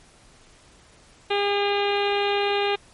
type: harmonic tone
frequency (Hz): 404.8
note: G#4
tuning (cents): -44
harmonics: 1 / 2 / 3 / 4 / 5 / 6 / 7 / 8 / 9 / 10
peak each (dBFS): -23 / -26 / -33 / -34 / -35 / -31 / -32 / -37 / -35 / -38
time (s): 1.3-2.76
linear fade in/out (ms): 10
effects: pink hiss -53 dBFS RMS until 2.93 s + MP3 48 kbps